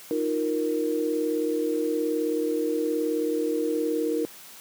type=chord; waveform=sine; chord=Eb suspended second; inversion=none; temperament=just; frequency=311.1 / 350 / 466.7 Hz; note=Eb4 / F4 / Bb4; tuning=0 / +4 / +2 cents; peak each=-27 / -31 / -26 dBFS; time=0.11-4.25 s; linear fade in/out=0 ms; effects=white hiss -46 dBFS RMS until 4.6 s + high-pass 150 Hz 12 dB/octave